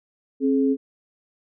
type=tone pair together; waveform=sine; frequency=268.2 / 425.2 Hz; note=C4 / G#4; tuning=+43 / +41 cents; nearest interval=minor sixth; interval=798 cents; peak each=-18 / -23 dBFS; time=0.4-0.77 s; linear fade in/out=50 ms; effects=none